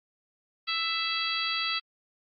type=harmonic tone with a mistuned harmonic; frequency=659.3 Hz; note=E5; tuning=in tune; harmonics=2 / 3 / 4 / 5 / 6 / 7; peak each=-34 / -36 / -33 / -33 / -34 / -34 dBFS; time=0.67-1.8 s; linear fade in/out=20 ms; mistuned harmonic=3; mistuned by=+19 cents; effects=MP3 32 kbps